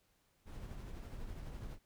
brown noise with tremolo, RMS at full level -44 dBFS, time 0.45-1.79 s, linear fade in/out 50 ms, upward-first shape triangle, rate 12 Hz, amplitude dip 40%, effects pink hiss -75 dBFS RMS until 1.85 s

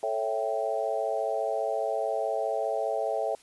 sine chord, A dominant seventh, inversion none, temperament equal, 440 / 554.4 / 659.3 / 784 Hz, A4 / C#5 / E5 / G5, 0 / 0 / 0 / 0 cents, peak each -33 / -32 / -30 / -33 dBFS, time 0.03-3.35 s, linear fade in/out 2 ms, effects white hiss -57 dBFS RMS until 3.42 s + resampled to 24000 Hz

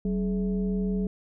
sine tone with frequency modulation, 190 Hz, F#3, 46 cents sharp, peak -24 dBFS, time 0.05-1.07 s, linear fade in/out 2 ms, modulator 233 Hz, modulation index 0.73, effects none

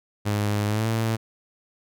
sawtooth tone with pitch glide, 103.83 to 112.58 Hz, G#2 to A2, 0 to +40 cents, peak -18 dBFS, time 0.25-1.17 s, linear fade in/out 20 ms, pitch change +140 cents, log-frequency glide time 0.67-0.87 s, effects none

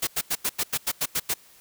white noise bursts, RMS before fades -25 dBFS, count 10, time 0.02-1.341 s, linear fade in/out 10 ms, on 52 ms, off 89 ms, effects white hiss -54 dBFS RMS until 1.6 s

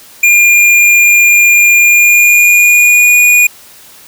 square tone with pitch glide, 2408 to 2450 Hz, D7 to D#7, +43 to -27 cents, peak -4 dBFS, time 0.23-3.47 s, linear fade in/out 5 ms, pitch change +30 cents, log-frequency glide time 1.76-3.19 s, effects white hiss -37 dBFS RMS until 4.07 s

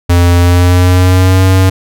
square tone with pitch glide, 87.31 to 94.12 Hz, F2 to F#2, 0 to +30 cents, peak -5 dBFS, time 0.09-1.7 s, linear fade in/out 10 ms, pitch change +130 cents, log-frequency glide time 0.38-1.44 s, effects none

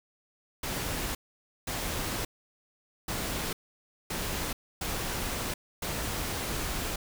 pink noise bursts at uneven times, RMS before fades -33 dBFS, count 6, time 0.63-1.15 / 1.67-2.25 / 3.08-3.53 / 4.1-4.53 / 4.81-5.54 / 5.82-6.96 s, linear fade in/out 5 ms, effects none

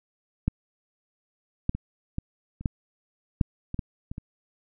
clicks, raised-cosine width 5 ms, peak -10 / -10 / -19 / -16 / -26 / -11 / -7 / -19 / -15 / -22 / -23 dBFS, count 11, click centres 0.48 / 1.694 / 1.75 / 2.184 / 2.61 / 2.658 / 3.412 / 3.744 / 3.792 / 4.115 / 4.181 s, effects none

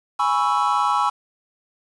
triangle chord, C# minor seventh, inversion second, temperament equal, 830.6 / 987.8 / 1108.7 / 1318.5 Hz, G#5 / B5 / C#6 / E6, 0 / 0 / 0 / 0 cents, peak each -21 dBFS, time 0.19-1.1 s, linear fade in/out 10 ms, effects resampled to 22050 Hz + 7-bit

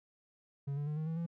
triangle tone with pitch steps, 140 / 145.27 / 150.74 / 156.42 / 162.31 / 168.42 Hz, C#3 / D3 / D3 / D#3 / E3 / E3, +18 / -19 / +45 / +10 / -27 / +37 cents, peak -32 dBFS, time 0.67-1.264 s, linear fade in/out 10 ms, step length 99 ms, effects none

